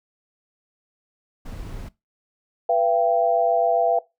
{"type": "noise", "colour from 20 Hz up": "brown", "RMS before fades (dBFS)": -34, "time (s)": [1.45, 1.89], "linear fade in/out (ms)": 10}
{"type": "chord", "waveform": "sine", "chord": "E minor", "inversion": "second", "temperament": "equal with one note detuned", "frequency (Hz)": [493.9, 676.6, 784], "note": ["B4", "E5", "G5"], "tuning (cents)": [0, 45, 0], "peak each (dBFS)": [-23, -19, -23], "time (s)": [2.69, 3.99], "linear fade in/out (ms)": 5}
{"effects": ["noise-tail reverb RT60 0.2 s tail -19 dB re dry"]}